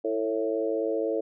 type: harmonic tone with a mistuned harmonic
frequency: 110 Hz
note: A2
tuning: in tune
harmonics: 3 / 4 / 5 / 6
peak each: -31 / -28 / -30 / -36 dBFS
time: 0.04-1.21 s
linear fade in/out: 10 ms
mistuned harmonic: 4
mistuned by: +24 cents
effects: none